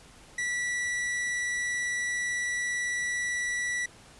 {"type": "tone", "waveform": "45% pulse", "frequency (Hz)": 1953, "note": "B6", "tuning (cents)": -20, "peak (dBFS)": -28, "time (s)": [0.38, 3.86], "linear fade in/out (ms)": 5, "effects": ["pink hiss -53 dBFS RMS until 4.19 s", "resampled to 24000 Hz"]}